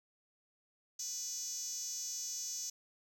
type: tone with high-pass filter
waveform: 5% pulse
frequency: 493.9 Hz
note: B4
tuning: in tune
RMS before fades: -41 dBFS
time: 0.99-2.7 s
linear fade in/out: 5 ms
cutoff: 6200 Hz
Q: 6.8
effects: none